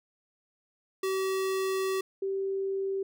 square / sine tone pair in turn, 382.1 / 388.6 Hz, G4 / G4, -44 / -15 cents, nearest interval unison, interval 29 cents, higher second, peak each -28 dBFS, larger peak neither, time 1.03-2.01 / 2.22-3.03 s, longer first, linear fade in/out 5 ms, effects none

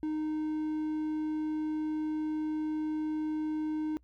triangle tone, 308.8 Hz, D#4, 13 cents flat, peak -28 dBFS, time 0.03-3.97 s, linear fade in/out 0 ms, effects noise-tail reverb RT60 0.1 s tail -25 dB re dry + added 60 Hz sine -60 dBFS peak until 4.03 s

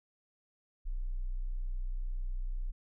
sine tone, 30.94 Hz, B0, 4 cents sharp, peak -32 dBFS, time 0.85-2.72 s, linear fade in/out 20 ms, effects none

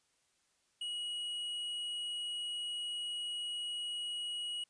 triangle tone with hard clipping, 2907 Hz, F#7, 31 cents flat, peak -38 dBFS, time 0.81-4.64 s, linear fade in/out 5 ms, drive 8 dB, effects white hiss -75 dBFS RMS until 4.69 s + resampled to 22050 Hz

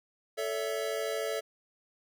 square chord, A major, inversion none, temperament equal with one note detuned, 440 / 566.3 / 659.3 Hz, A4 / C#5 / E5, 0 / +37 / 0 cents, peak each -35 / -37 / -37 dBFS, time 0.37-1.41 s, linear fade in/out 20 ms, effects none

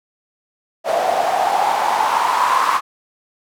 white noise with band-pass filter sweep, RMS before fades -17 dBFS, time 0.84-2.81 s, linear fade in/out 50 ms, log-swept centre 650 to 1100 Hz, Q 7.5, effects none

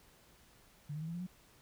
sine tone with pitch steps, 146.83 / 153.33 / 160.12 / 167.21 / 174.61 / 182.34 Hz, D3 / D#3 / D#3 / E3 / F3 / F#3, 0 / -25 / +50 / +25 / 0 / -25 cents, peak -38 dBFS, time 0.89-1.268 s, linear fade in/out 10 ms, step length 63 ms, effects pink hiss -64 dBFS RMS until 1.61 s

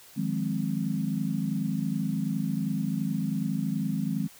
sine chord, F minor seventh, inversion third, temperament equal with one note detuned, 155.56 / 178.28 / 207.7 / 261.6 Hz, Eb3 / F3 / Ab3 / C4, 0 / +36 / 0 / 0 cents, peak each -32 / -32 / -30 / -33 dBFS, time 0.16-4.28 s, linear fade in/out 20 ms, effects white hiss -52 dBFS RMS until 4.39 s

